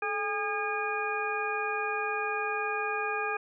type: harmonic tone with a mistuned harmonic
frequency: 407.2 Hz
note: G#4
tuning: 34 cents flat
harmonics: 1 / 2 / 3 / 4 / 6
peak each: -35 / -35 / -35 / -35 / -35 dBFS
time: 0.02-3.37 s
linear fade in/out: 5 ms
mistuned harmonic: 1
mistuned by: +96 cents
effects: none